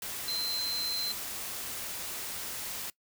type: tone in noise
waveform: sine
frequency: 4098 Hz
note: C8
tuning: 37 cents flat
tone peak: -31 dBFS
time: 0.28-1.12 s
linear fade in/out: 2 ms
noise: white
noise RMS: -38 dBFS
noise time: 0.02-2.9 s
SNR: +4 dB
effects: noise-tail reverb RT60 0.1 s tail -21 dB re dry